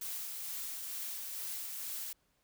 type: noise with tremolo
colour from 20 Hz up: blue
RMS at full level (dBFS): -40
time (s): 0.01-2.13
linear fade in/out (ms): 5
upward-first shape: sine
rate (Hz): 2.2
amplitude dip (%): 25
effects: pink hiss -75 dBFS RMS until 2.43 s